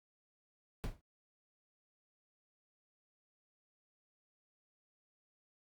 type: noise with exponential decay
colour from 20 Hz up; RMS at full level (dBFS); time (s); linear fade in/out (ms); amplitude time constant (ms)
brown; -32; 0.84-1.01; 0; 36
effects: Opus 48 kbps